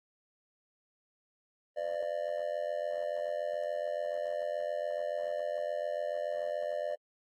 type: tone with amplitude modulation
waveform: triangle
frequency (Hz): 595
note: D5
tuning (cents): +22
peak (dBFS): -26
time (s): 1.76-6.96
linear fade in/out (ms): 20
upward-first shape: sine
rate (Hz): 87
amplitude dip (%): 95
effects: AAC 64 kbps